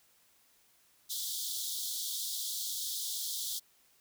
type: high-pass noise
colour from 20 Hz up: pink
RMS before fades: -37 dBFS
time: 1.09-3.6 s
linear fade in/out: 20 ms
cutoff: 3300 Hz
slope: 96 dB/octave
effects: white hiss -67 dBFS RMS until 4 s